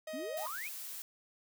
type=tone; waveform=45% pulse; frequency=628 Hz; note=D#5; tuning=16 cents sharp; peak=-40 dBFS; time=0.07-0.46 s; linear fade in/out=5 ms
type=exponential sweep; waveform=sine; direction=up; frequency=233.1 to 2637 Hz; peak=-40 dBFS; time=0.13-0.69 s; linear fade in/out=10 ms
type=tone with exponential growth; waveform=sine; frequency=1233 Hz; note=D#6; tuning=16 cents flat; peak=-37 dBFS; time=0.37-0.47 s; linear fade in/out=0 ms; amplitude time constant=20 ms
type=noise; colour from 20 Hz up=blue; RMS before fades=-44 dBFS; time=0.37-1.02 s; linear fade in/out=0 ms
effects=none